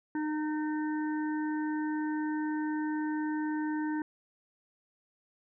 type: harmonic tone with a mistuned harmonic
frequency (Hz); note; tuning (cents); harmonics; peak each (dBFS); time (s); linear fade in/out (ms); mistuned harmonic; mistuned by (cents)
306; D#4; -29; 1 / 3 / 5 / 6; -30 / -40 / -44 / -46; 0.15-4.02; 2; 6; -19
effects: none